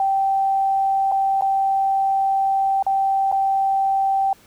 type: tone with dropouts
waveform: sine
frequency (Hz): 779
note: G5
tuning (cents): -11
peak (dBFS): -16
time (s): 0-4.33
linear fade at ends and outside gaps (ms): 2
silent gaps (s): 1.116-1.12 / 1.411-1.421 / 2.826-2.865 / 3.316-3.324
effects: pink hiss -52 dBFS RMS until 4.46 s